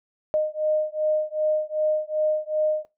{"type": "beating tone pair", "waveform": "sine", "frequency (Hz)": [614, 616.6], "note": ["D#5", "D#5"], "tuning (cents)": [-23, -16], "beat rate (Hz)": 2.6, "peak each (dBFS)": -24, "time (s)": [0.34, 2.85], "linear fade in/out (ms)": 0, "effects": ["noise-tail reverb RT60 0.2 s tail -17 dB re dry"]}